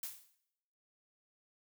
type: noise with exponential decay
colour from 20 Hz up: blue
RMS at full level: -39 dBFS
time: 0.03-0.35 s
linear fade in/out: 2 ms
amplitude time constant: 68 ms
effects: noise-tail reverb RT60 0.8 s tail -17 dB re dry